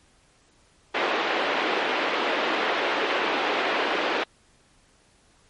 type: band-pass noise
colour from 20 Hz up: pink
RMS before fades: -25 dBFS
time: 0.94-4.24 s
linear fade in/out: 10 ms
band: 330 to 3300 Hz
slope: 24 dB/octave
effects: pink hiss -60 dBFS RMS until 5.49 s + MP3 48 kbps